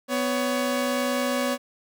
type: tone pair together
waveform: sawtooth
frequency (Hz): 249.7 / 560.6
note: B3 / C#5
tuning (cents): +19 / +19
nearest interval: octave + major second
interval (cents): 1400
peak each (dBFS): -22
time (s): 0.08-1.58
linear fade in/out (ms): 50
effects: none